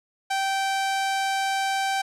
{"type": "tone", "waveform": "sawtooth", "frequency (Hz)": 778, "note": "G5", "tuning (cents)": -13, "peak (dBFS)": -19, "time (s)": [0.3, 2.02], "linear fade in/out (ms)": 10, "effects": ["low-pass 9000 Hz 12 dB/octave"]}